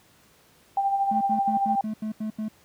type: tone with tremolo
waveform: sine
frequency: 790 Hz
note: G5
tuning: 13 cents sharp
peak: -19 dBFS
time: 0.77-1.81 s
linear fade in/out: 2 ms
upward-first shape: sine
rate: 13 Hz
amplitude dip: 50%
type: tone bursts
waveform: triangle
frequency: 216.3 Hz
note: A3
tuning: 29 cents flat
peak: -25 dBFS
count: 8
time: 1.11-2.484 s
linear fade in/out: 5 ms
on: 100 ms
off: 82 ms
effects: pink hiss -58 dBFS RMS until 2.64 s + high-pass 80 Hz 12 dB/octave